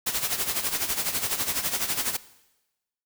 white noise with tremolo, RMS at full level -25 dBFS, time 0.06-2.17 s, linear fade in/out 10 ms, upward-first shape sine, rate 12 Hz, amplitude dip 70%, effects noise-tail reverb RT60 1.0 s tail -18 dB re dry

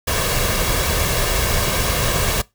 pink noise with comb filter, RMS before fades -19 dBFS, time 0.07-2.42 s, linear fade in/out 10 ms, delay 1.8 ms, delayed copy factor +0.5, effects noise-tail reverb RT60 0.2 s tail -21 dB re dry

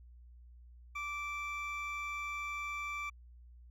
triangle tone pair together, 1169 / 2338 Hz, D6 / D7, -8 / -8 cents, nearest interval octave, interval 1200 cents, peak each -38 / -37 dBFS, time 0.95-3.1 s, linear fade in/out 10 ms, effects tanh soft clip ceiling -31 dBFS + added 60 Hz sine -53 dBFS peak until 3.7 s

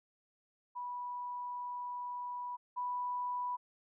sine tone pair in turn, 981 / 986.2 Hz, B5 / B5, -12 / -3 cents, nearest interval unison, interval 9 cents, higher second, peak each -38 / -34 dBFS, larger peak second, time 0.75-2.57 / 2.76-3.57 s, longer first, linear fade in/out 20 ms, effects none

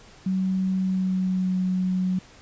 sine tone with pitch glide, 188.3 to 184.64 Hz, F#3 to F#3, +31 to -3 cents, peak -21 dBFS, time 0.26-2.19 s, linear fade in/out 5 ms, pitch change -34 cents, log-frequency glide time 0.74-1.57 s, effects pink hiss -50 dBFS RMS until 2.41 s + resampled to 16000 Hz

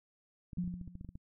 clicks, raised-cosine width 5 ms, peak -33 dBFS, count 12, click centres 0.532 / 0.574 / 0.641 / 0.677 / 0.74 / 0.813 / 0.877 / 0.954 / 1.011 / 1.047 / 1.09 / 1.155 s
sine tone with exponential decay, 177.4 Hz, F3, 27 cents sharp, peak -30 dBFS, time 0.58-1.18 s, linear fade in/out 5 ms, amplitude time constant 130 ms
effects none

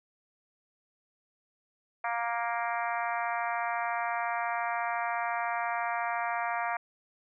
harmonic tone, 234.2 Hz, A#3, 8 cents sharp, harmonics 3 / 4 / 5 / 6 / 7 / 8 / 9 / 10, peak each -33 / -35 / -37 / -39 / -40 / -41 / -42 / -43 dBFS, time 2.04-6.77 s, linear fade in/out 5 ms, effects none

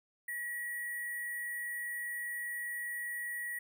sine tone with sample-and-hold, 1915 Hz, A#6, 46 cents sharp, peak -36 dBFS, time 0.28-3.59 s, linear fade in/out 5 ms, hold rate 11025 Hz, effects none

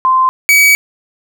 sine / 45% pulse tone pair in turn, 1039 / 2273 Hz, C6 / C#7, -12 / +43 cents, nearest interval octave + major second, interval 1355 cents, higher second, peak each -7 / -5 dBFS, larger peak second, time 0.05-0.29 / 0.49-0.75 s, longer second, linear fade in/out 0 ms, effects none

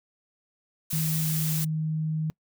blue noise, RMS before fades -31 dBFS, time 0.9-1.65 s, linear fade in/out 10 ms
sine tone with pitch glide, 158.3 to 156.75 Hz, D#3 to D#3, +30 to +13 cents, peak -25 dBFS, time 0.93-2.3 s, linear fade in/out 0 ms, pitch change -17 cents, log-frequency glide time 1.1-1.31 s
effects noise-tail reverb RT60 0.1 s tail -25 dB re dry

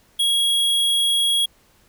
square tone, 3310 Hz, G#7, 6 cents flat, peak -17 dBFS, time 0.19-1.46 s, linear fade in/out 10 ms, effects pink hiss -57 dBFS RMS until 1.88 s

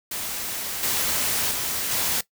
white noise with level steps, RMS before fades -30 / -24 / -27 / -24 dBFS, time 0.11-2.21 s, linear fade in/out 5 ms, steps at 0.83 / 1.51 / 1.91 s, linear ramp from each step 2 ms, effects noise-tail reverb RT60 0.1 s tail -18 dB re dry

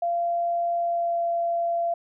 sine tone with pitch glide, 688 to 682.9 Hz, F5 to F5, -26 to -39 cents, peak -22 dBFS, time 0.02-1.94 s, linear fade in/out 5 ms, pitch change -13 cents, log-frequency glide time 0.78-1.25 s, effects none

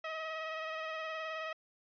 15% pulse tone with vibrato, 636 Hz, D#5, 38 cents sharp, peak -31 dBFS, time 0.04-1.53 s, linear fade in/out 5 ms, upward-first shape sine, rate 19 Hz, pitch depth 25 cents each way, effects resampled to 11025 Hz

